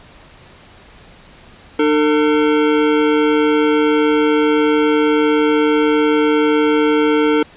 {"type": "tone pair together", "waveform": "square", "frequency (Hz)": [301.8, 451.6], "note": ["D4", "A4"], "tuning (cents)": [47, 45], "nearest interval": "perfect fifth", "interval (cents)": 698, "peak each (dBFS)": -15, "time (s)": [1.79, 7.43], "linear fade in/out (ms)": 5, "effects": ["pink hiss -43 dBFS RMS until 7.56 s", "resampled to 8000 Hz"]}